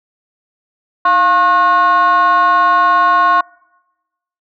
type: tone with frequency modulation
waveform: sine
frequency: 1082 Hz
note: C#6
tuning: 42 cents flat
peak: -6 dBFS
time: 1.05-3.41 s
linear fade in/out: 5 ms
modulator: 381 Hz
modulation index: 0.76
effects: noise-tail reverb RT60 1.0 s tail -26 dB re dry + tanh soft clip ceiling -6 dBFS